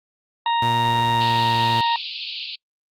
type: harmonic tone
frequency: 932.3 Hz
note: A#5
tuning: in tune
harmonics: 1 / 2 / 3 / 4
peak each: -18 / -31 / -31 / -29 dBFS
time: 0.46-1.96 s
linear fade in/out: 2 ms
type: tone with pitch glide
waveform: sawtooth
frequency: 117.8 to 115.58 Hz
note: A#2 to A#2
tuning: +19 to -14 cents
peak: -20 dBFS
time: 0.62-1.81 s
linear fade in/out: 5 ms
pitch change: -33 cents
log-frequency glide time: 0.88-1.66 s
type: band-pass noise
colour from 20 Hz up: white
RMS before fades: -31 dBFS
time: 1.2-2.56 s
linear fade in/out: 10 ms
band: 2500 to 4600 Hz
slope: 96 dB/octave
effects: noise-tail reverb RT60 0.1 s tail -26 dB re dry + Opus 48 kbps